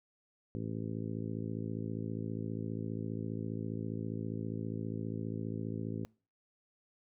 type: harmonic tone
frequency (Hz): 54.9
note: A1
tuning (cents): -3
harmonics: 2 / 3 / 4 / 5 / 6 / 7 / 8 / 9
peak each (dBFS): -40 / -42 / -42 / -43 / -49 / -46 / -53 / -52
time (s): 0.55-6.05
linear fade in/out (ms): 0
effects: noise-tail reverb RT60 0.4 s tail -26 dB re dry